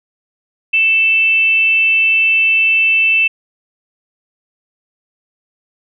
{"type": "tone with frequency modulation", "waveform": "sine", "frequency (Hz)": 2649, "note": "E7", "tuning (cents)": 8, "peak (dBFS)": -9, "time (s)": [0.73, 3.28], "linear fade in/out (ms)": 10, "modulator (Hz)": 427, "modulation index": 0.25, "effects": []}